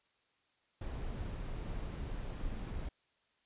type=noise; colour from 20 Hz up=brown; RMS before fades=-40 dBFS; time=0.81-2.89 s; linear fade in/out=5 ms; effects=white hiss -75 dBFS RMS until 3.45 s + resampled to 8000 Hz